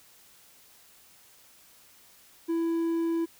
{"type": "tone", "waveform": "triangle", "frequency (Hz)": 332, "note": "E4", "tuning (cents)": 12, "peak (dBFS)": -23, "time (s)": [2.48, 3.26], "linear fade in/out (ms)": 20, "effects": ["white hiss -57 dBFS RMS until 3.39 s"]}